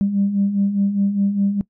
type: beating tone pair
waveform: sine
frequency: 195.7 / 200.6 Hz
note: G3 / G3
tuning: -3 / +40 cents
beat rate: 4.9 Hz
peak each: -23 / -16 dBFS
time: 0.01-1.61 s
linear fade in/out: 0 ms
effects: noise-tail reverb RT60 0.1 s tail -21 dB re dry + tanh soft clip ceiling -9 dBFS